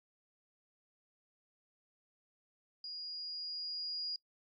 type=tone with level ramp; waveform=sine; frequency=4867 Hz; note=D#8; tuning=39 cents flat; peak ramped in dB=-42 to -36 dBFS; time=2.84-4.16 s; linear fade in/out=2 ms; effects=noise-tail reverb RT60 0.1 s tail -24 dB re dry + AAC 64 kbps